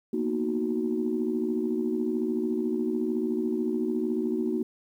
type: chord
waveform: sine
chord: B major seventh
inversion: third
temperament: equal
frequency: 233.1 / 246.9 / 311.1 / 370 Hz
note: A#3 / B3 / D#4 / F#4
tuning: 0 / 0 / 0 / 0 cents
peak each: -29 / -35 / -30 / -29 dBFS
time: 0.13-4.63 s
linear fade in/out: 5 ms
effects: tanh soft clip ceiling -16 dBFS + 10-bit